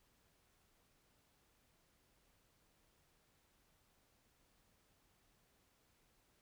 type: silence
effects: pink hiss -75 dBFS RMS until 6.41 s